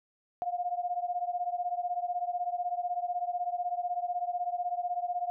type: beating tone pair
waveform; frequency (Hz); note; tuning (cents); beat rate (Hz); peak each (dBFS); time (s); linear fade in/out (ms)
sine; 705 / 721; F5 / F#5; +16 / -45; 16; -32 / -34; 0.42-5.3; 0
effects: none